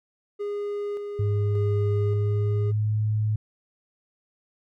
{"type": "tone with tremolo", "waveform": "triangle", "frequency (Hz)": 409.9, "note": "G#4", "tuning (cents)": -23, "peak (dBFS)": -25, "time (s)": [0.39, 2.72], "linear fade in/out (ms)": 20, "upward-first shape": "square", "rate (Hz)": 0.86, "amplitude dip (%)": 35}
{"type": "tone with pitch glide", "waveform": "sine", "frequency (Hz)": [103.1, 107.35], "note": ["G#2", "A2"], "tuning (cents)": [-12, -42], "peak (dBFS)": -21, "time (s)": [1.19, 3.36], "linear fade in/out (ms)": 5, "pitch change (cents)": 70, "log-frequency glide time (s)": [1.87, 2.98]}
{"effects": []}